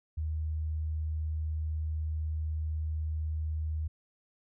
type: tone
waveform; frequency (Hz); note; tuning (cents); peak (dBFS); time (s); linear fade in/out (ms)
sine; 78; D#2; +5; -30; 0.17-3.88; 10
effects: none